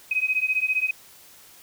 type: beating tone pair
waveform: sine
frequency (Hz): 2516 / 2531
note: D#7 / D#7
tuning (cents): +19 / +29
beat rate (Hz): 15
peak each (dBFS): -24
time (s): 0.11-0.91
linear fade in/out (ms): 5
effects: white hiss -50 dBFS RMS until 1.62 s